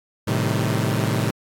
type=chord; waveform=sawtooth; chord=A half-diminished seventh; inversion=none; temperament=equal with one note detuned; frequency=110 / 130.81 / 155.56 / 192.52 Hz; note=A2 / C3 / Eb3 / G3; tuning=0 / 0 / 0 / -31 cents; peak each=-19 / -21 / -22 / -24 dBFS; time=0.27-1.31 s; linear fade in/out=10 ms; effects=AAC 64 kbps